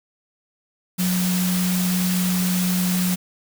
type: tone in noise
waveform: sine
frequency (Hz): 181.7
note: F#3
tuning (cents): -31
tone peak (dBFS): -19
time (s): 0.98-3.16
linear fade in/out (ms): 20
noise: white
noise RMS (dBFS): -27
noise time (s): 0.98-3.16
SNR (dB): +5
effects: none